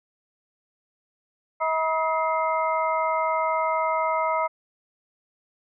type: tone cluster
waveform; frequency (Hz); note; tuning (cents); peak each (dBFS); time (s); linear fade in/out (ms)
sine; 640 / 964 / 1271 / 2099; D#5 / B5 / D#6 / C7; +49 / -42 / +36 / +5; -26 / -25 / -27 / -33; 1.6-4.48; 20
effects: none